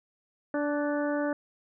harmonic tone with a mistuned harmonic, 291.6 Hz, D4, 12 cents flat, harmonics 1 / 2 / 3 / 4 / 5 / 6, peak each -29 / -30 / -39 / -41 / -38 / -42 dBFS, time 0.54-1.33 s, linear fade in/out 2 ms, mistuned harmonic 5, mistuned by +29 cents, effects none

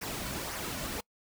pink noise with flanger, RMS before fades -37 dBFS, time 0.01-1.01 s, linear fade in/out 10 ms, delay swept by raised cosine 0.25 to 2.45 ms, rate 1.9 Hz, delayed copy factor -0.5, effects noise-tail reverb RT60 0.1 s tail -26 dB re dry

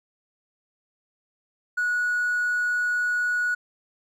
triangle tone with hard clipping, 1462 Hz, F#6, 21 cents flat, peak -22 dBFS, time 1.77-3.55 s, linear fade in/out 10 ms, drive 4 dB, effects none

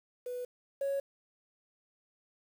sine tone pair in turn, 494.4 / 553.9 Hz, B4 / C#5, +2 / -1 cents, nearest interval major second, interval 197 cents, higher second, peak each -35 / -28 dBFS, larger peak second, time 0.26-0.45 / 0.81-1 s, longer neither, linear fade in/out 5 ms, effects tanh soft clip ceiling -28 dBFS + 9-bit

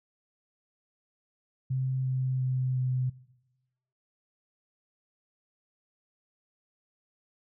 sine tone with pitch steps, 130.81 / 129.83 / 128.86 / 127.9 Hz, C3 / C3 / C3 / C3, 0 / -13 / -26 / -39 cents, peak -26 dBFS, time 1.7-3.1 s, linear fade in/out 10 ms, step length 350 ms, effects noise-tail reverb RT60 1.0 s tail -20 dB re dry

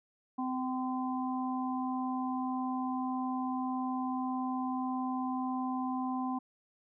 harmonic tone, 256.9 Hz, C4, 32 cents flat, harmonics 1 / 3 / 4, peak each -33 / -38 / -39 dBFS, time 0.38-6.39 s, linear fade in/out 10 ms, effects none

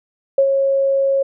sine tone with ADSR envelope, 546 Hz, C#5, 26 cents flat, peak -8 dBFS, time 0.38-1.23 s, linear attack 4 ms, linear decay 73 ms, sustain -5 dB, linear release 9 ms, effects none

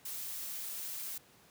blue noise, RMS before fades -41 dBFS, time 0.05-1.18 s, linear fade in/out 5 ms, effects pink hiss -62 dBFS RMS until 1.5 s + high-pass 100 Hz 12 dB/octave

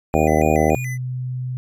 square tone with vibrato, 2217 Hz, C#7, in tune, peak -30 dBFS, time 0.13-0.98 s, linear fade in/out 50 ms, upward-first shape square, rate 3.5 Hz, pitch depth 170 cents each way
harmonic tone, 77.6 Hz, D#2, 4 cents flat, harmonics 1 / 2 / 3 / 4 / 5 / 6 / 7 / 8 / 9 / 10, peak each -23 / -23 / -23 / -23 / -23 / -23 / -23 / -23 / -23 / -23 dBFS, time 0.14-0.75 s, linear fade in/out 0 ms
sine tone, 126.8 Hz, B2, 46 cents sharp, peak -23 dBFS, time 0.76-1.57 s, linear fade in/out 0 ms
effects none

